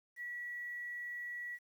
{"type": "tone", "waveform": "sine", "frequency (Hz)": 1937, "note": "B6", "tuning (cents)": -34, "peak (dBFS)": -40, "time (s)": [0.16, 1.59], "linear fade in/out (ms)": 50, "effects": ["11-bit"]}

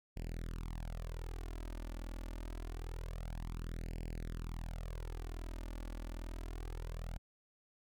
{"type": "tone with flanger", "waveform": "sawtooth", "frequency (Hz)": 41.2, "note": "E1", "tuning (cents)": 0, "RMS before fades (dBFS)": -43, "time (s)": [0.16, 7.18], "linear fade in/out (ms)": 10, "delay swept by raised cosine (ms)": [0.4, 3.5], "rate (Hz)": 0.26, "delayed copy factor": 0.9, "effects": []}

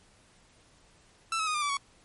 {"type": "tone with pitch steps", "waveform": "sawtooth", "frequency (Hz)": [1330, 1284.7, 1240.9, 1198.7, 1157.8, 1118.4], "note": ["E6", "E6", "D#6", "D6", "D6", "C#6"], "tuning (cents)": [15, -45, -5, 35, -25, 15], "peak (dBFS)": -24, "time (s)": [1.32, 1.77], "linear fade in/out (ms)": 2, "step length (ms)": 75, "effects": ["pink hiss -61 dBFS RMS until 2.04 s", "MP3 48 kbps"]}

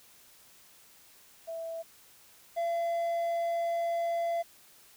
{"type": "tone pair in turn", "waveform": ["sine", "triangle"], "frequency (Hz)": [659.3, 679], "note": ["E5", "F5"], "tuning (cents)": [0, -49], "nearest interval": "minor second", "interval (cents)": 51, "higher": "second", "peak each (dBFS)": [-35, -26], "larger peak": "second", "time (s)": [[1.47, 1.83], [2.56, 4.43]], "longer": "second", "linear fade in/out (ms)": 20, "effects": ["white hiss -58 dBFS RMS until 4.96 s"]}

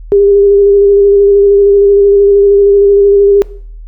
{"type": "tone with vibrato", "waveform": "sine", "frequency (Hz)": 401.7, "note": "G4", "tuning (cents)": 42, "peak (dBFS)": -3, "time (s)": [0.12, 3.42], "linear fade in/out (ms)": 0, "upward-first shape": "square", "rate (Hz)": 13, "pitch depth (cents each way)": 17, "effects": ["noise-tail reverb RT60 0.6 s tail -20 dB re dry", "added 40 Hz sine -25 dBFS peak until 3.87 s"]}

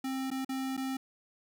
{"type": "tone with dropouts", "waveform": "square", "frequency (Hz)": 264.6, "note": "C4", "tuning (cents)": 20, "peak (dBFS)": -33, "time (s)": [0.04, 0.97], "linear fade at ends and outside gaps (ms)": 5, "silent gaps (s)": [[0.304, 0.313], [0.448, 0.491], [0.768, 0.775]], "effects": ["12-bit"]}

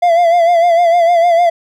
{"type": "tone with vibrato", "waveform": "triangle", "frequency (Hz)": 685, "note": "F5", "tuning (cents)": -34, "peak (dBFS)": -5, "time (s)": [0.02, 1.5], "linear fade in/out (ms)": 10, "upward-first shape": "sine", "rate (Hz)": 6.6, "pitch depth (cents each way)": 57, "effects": []}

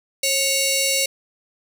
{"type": "ring-modulated tone", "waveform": "10% pulse", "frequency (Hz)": 1661.2, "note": "G#6", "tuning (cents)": 0, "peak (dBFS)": -6, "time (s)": [0.23, 1.06], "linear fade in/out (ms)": 5, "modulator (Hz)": 1120, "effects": []}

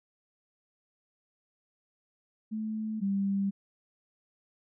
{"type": "tone pair in turn", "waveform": "sine", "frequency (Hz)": [217.5, 197.36], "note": ["A3", "G3"], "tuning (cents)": [-20, 12], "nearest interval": "major second", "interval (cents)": 168, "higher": "first", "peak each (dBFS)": [-31, -26], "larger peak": "second", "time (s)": [[2.51, 3.01], [3.01, 3.51]], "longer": "neither", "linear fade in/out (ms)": 20, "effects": []}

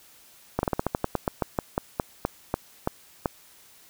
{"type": "slowing click train", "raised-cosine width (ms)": 1, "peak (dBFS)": -9, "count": 18, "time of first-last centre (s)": [0.59, 3.258], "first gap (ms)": 41, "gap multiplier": 1.15, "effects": ["white hiss -54 dBFS RMS until 3.89 s"]}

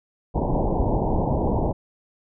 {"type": "low-pass noise", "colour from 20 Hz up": "pink", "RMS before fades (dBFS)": -22, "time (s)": [0.34, 1.73], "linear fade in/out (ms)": 20, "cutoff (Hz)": 960, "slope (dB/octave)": 96, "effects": []}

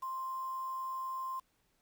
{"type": "tone with quantisation", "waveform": "sine", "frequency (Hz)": 1048, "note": "C6", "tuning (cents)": 2, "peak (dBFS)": -36, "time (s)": [0.02, 1.4], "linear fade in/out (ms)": 10, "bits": 9, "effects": ["pink hiss -75 dBFS RMS until 1.81 s"]}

